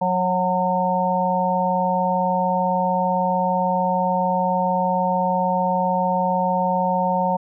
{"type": "harmonic tone with a mistuned harmonic", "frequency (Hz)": 182.2, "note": "F#3", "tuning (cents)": -26, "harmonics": [1, 3, 4, 5], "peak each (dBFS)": [-24, -24, -24, -21], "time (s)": [0.01, 7.37], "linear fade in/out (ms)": 10, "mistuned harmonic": 4, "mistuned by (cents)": 21, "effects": []}